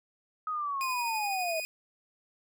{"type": "linear sweep", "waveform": "sine", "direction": "down", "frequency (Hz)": [1271, 624], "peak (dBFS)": -30, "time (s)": [0.47, 1.6], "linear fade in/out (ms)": 2}
{"type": "tone with tremolo", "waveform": "sawtooth", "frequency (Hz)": 2479, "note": "D#7", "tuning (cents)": -7, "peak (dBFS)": -29, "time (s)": [0.81, 1.65], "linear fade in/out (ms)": 0, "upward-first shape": "sine", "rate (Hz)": 12, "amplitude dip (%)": 25}
{"effects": []}